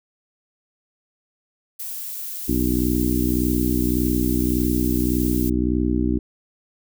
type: noise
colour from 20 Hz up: violet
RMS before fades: -31 dBFS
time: 1.79-5.5 s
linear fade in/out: 10 ms
type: harmonic tone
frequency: 61.74 Hz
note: B1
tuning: in tune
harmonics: 1 / 2 / 3 / 4 / 5 / 6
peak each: -24 / -29 / -28 / -23 / -23 / -29 dBFS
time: 2.48-6.19 s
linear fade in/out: 10 ms
effects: none